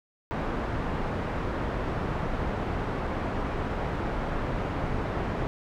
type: low-pass noise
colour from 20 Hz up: pink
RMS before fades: -30 dBFS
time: 0.31-5.47 s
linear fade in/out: 0 ms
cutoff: 1400 Hz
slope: 12 dB/octave
effects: none